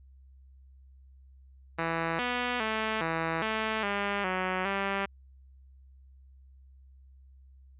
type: tone with pitch steps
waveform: 5% pulse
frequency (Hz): 165 / 245.9 / 219 / 163.5 / 219.2 / 201.6 / 185.3 / 196.9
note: E3 / B3 / A3 / E3 / A3 / G3 / F#3 / G3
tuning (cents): +2 / -7 / -8 / -14 / -6 / +49 / +3 / +8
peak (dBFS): -17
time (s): 1.78-5.06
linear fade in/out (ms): 10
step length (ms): 410
effects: added 66 Hz sine -52 dBFS peak until 7.79 s + resampled to 8000 Hz